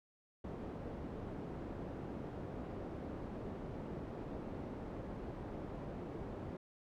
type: low-pass noise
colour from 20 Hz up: white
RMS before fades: -45 dBFS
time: 0.44-6.57 s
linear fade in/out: 5 ms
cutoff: 420 Hz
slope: 12 dB/octave
effects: none